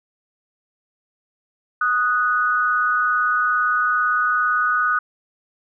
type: tone pair together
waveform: sine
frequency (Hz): 1242.3 / 1480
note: D#6 / F#6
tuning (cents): -3 / 0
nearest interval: minor third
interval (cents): 303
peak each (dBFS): -19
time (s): 1.81-4.99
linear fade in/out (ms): 5
effects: none